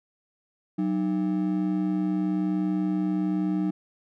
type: ring-modulated tone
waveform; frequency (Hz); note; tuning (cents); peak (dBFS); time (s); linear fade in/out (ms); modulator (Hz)
triangle; 246.9; B3; 0; -18; 0.78-3.71; 10; 60.5
effects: none